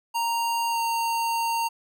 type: tone with pitch glide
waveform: square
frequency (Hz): 930 to 921.4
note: A#5 to A#5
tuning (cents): -4 to -20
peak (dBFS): -24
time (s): 0.14-1.69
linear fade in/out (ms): 20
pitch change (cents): -16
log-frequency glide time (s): 0.68-0.8
effects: none